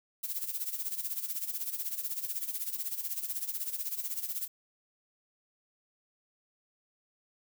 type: noise with tremolo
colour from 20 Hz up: violet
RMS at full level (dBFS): -33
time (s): 0.23-4.48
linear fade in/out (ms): 10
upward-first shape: sine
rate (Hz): 16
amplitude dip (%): 75
effects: none